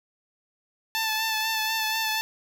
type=tone with vibrato; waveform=10% pulse; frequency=880 Hz; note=A5; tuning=in tune; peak=-16 dBFS; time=0.95-2.21 s; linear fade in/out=0 ms; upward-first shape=sine; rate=4.1 Hz; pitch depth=25 cents each way; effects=none